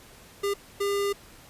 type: tone bursts at uneven times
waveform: square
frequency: 402.1 Hz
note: G4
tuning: 44 cents sharp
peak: -25 dBFS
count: 2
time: 0.43-0.54 / 0.8-1.13 s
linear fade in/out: 10 ms
effects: pink hiss -51 dBFS RMS until 1.49 s + resampled to 32000 Hz